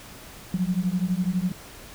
sine beating tone pair, 176.5 / 188.5 Hz, F3 / F#3, +19 / +32 cents, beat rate 12 Hz, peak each -25 dBFS, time 0.54-1.52 s, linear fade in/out 2 ms, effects pink hiss -44 dBFS RMS until 1.94 s

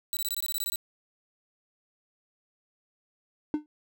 10% pulse tone bursts, 3951 Hz, B7, in tune, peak -21 dBFS, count 11, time 0.13-0.758 s, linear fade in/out 0 ms, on 38 ms, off 21 ms
triangle tone with exponential decay, 301 Hz, D4, 43 cents sharp, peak -19 dBFS, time 3.54-3.66 s, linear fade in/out 1 ms, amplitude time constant 24 ms
effects none

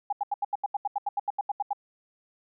sine tone bursts, 813 Hz, G#5, 37 cents flat, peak -24 dBFS, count 16, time 0.1-1.732 s, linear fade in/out 5 ms, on 27 ms, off 80 ms, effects none

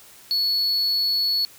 triangle tone, 4400 Hz, C#8, 14 cents flat, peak -18 dBFS, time 0.31-1.45 s, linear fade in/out 0 ms, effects white hiss -48 dBFS RMS until 1.58 s

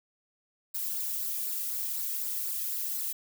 violet noise with flanger, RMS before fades -33 dBFS, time 0.74-3.13 s, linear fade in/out 10 ms, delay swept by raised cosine 0.31 to 1.41 ms, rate 4 Hz, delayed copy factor -0.6, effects none

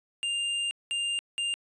square tone bursts at uneven times, 2800 Hz, F7, 4 cents sharp, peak -28 dBFS, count 3, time 0.23-0.71 / 0.91-1.19 / 1.38-1.54 s, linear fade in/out 0 ms, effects resampled to 22050 Hz

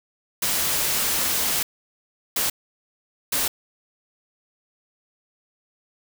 white noise bursts at uneven times, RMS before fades -23 dBFS, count 3, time 0.42-1.63 / 2.36-2.5 / 3.32-3.48 s, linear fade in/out 5 ms, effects none

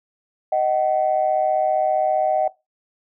sine tone pair together, 622.3 / 757.5 Hz, D#5 / F#5, 0 / +40 cents, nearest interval minor third, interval 340 cents, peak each -19 dBFS, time 0.52-2.48 s, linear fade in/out 5 ms, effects noise-tail reverb RT60 0.2 s tail -18 dB re dry + tanh soft clip ceiling -9 dBFS

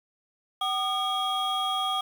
triangle tone cluster, 764 / 1216 / 3283 Hz, G5 / D#6 / G#7, -45 / -40 / -21 cents, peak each -28 dBFS, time 0.61-2.01 s, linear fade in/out 5 ms, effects 8-bit

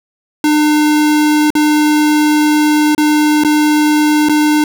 square tone with dropouts, 301.5 Hz, D4, 46 cents sharp, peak -9 dBFS, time 0.44-4.64 s, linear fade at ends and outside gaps 2 ms, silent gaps 1.504-1.552 / 2.949-2.979 / 3.437-3.447 / 4.287-4.294 s, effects none

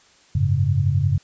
sine chord, F# suspended second, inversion none, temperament equal, 92.5 / 103.83 / 138.59 Hz, F#2 / G#2 / C#3, 0 / 0 / 0 cents, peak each -21 / -21 / -20 dBFS, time 0.35-1.18 s, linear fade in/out 5 ms, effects white hiss -54 dBFS RMS until 1.23 s + resampled to 16000 Hz

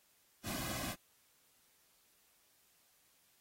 pink noise with comb filter, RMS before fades -41 dBFS, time 0.43-0.96 s, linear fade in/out 50 ms, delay 2.2 ms, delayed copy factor -0.9, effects white hiss -71 dBFS RMS until 3.4 s + AAC 48 kbps

